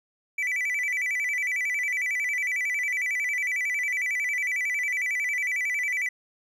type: tone with vibrato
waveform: triangle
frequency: 2142 Hz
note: C7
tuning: 40 cents sharp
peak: -23 dBFS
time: 0.38-6.09 s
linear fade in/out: 5 ms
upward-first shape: square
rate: 11 Hz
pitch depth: 130 cents each way
effects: none